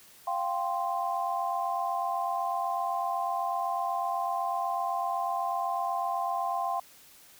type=chord; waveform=sine; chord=F suspended second; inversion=none; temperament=equal with one note detuned; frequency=696 / 784 / 1046.5 Hz; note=F5 / G5 / C6; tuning=-6 / 0 / 0 cents; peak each=-32 dBFS; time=0.27-6.8 s; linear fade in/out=5 ms; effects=white hiss -55 dBFS RMS until 7.39 s